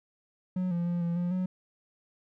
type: tone with pitch steps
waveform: triangle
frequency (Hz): 183.3 / 172.2 / 173.9 / 170.6 / 175.8 / 184.1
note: F#3 / F3 / F3 / F3 / F3 / F#3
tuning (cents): -16 / -24 / -7 / -40 / +12 / -8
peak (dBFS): -25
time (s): 0.56-1.46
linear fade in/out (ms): 5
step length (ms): 150
effects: none